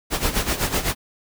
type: noise with tremolo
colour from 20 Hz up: pink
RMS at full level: -20 dBFS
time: 0.1-0.95 s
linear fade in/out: 50 ms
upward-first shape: sine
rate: 7.9 Hz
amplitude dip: 75%
effects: none